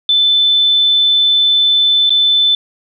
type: tone with dropouts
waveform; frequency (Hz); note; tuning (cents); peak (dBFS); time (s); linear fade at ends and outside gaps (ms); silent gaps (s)
sine; 3520; A7; 0; -8; 0.09-2.55; 2; 2.095-2.104
effects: none